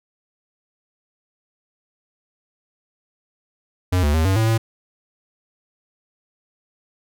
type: tone with pitch steps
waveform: square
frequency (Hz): 90.9 / 73.3 / 80 / 95.7 / 111.3 / 112.7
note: F#2 / D2 / D#2 / G2 / A2 / A2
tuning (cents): -30 / -3 / +49 / -41 / +20 / +42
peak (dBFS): -16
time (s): 3.92-4.58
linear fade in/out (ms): 10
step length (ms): 110
effects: none